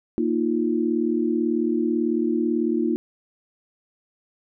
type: chord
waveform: sine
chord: Bb suspended fourth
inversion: none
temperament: equal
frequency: 233.1 / 311.1 / 349.2 Hz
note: Bb3 / Eb4 / F4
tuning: 0 / 0 / 0 cents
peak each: -24 dBFS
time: 0.18-2.96 s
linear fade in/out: 0 ms
effects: none